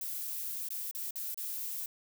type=noise with dropouts; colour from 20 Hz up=violet; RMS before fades=-38 dBFS; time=0.01-1.86 s; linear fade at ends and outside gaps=2 ms; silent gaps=0.687-0.704 / 0.912-0.949 / 1.108-1.157 / 1.344-1.375 s; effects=none